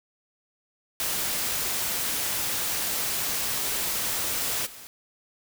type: noise with level steps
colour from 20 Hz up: white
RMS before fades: -28 / -44 dBFS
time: 1-4.87 s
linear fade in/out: 0 ms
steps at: 4.65 s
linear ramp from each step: 20 ms
effects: none